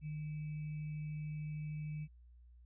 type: tone with sample-and-hold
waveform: sine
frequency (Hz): 152.2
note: D#3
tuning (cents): -38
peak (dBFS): -39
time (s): 0.01-2.08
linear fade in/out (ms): 50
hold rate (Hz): 2450
effects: added 60 Hz sine -57 dBFS peak until 2.65 s + resampled to 8000 Hz